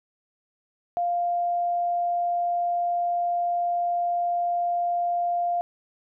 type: tone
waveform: sine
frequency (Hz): 698.5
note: F5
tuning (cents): 0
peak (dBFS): -22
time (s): 0.97-5.61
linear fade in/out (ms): 0
effects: none